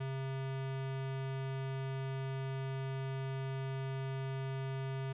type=tone; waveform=square; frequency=134 Hz; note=C3; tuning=42 cents sharp; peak=-37 dBFS; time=0-5.13 s; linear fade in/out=10 ms; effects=resampled to 8000 Hz